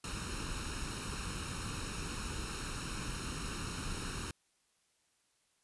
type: noise with comb filter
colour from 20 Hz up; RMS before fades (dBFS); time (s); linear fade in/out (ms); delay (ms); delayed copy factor
pink; -40; 0.04-4.31; 2; 0.74; +0.7
effects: white hiss -75 dBFS RMS until 5.63 s + resampled to 24000 Hz